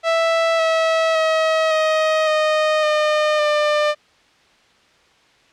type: tone with pitch steps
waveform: sawtooth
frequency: 659.3 / 648.7 / 638.3 / 628.1 / 618 / 608.1 / 598.3 Hz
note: E5 / E5 / D#5 / D#5 / D#5 / D#5 / D5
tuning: 0 / -28 / +44 / +16 / -12 / -40 / +32 cents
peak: -11 dBFS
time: 0.03-3.95 s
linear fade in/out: 50 ms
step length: 560 ms
effects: white hiss -54 dBFS RMS until 5.52 s + low-pass 4000 Hz 12 dB/octave